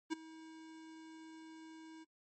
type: tone with ADSR envelope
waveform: square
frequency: 320 Hz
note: D#4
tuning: 49 cents sharp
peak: -33 dBFS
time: 0.1-2.05 s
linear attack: 28 ms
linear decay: 13 ms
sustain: -19 dB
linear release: 25 ms
effects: noise-tail reverb RT60 0.1 s tail -22 dB re dry + MP3 32 kbps